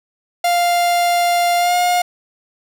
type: tone with pitch glide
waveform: 45% pulse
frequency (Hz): 698.5 to 712.8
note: F5 to F5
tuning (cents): 0 to +35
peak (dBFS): -13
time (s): 0.44-2.02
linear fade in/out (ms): 5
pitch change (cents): +35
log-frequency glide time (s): 1.58-1.75
effects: none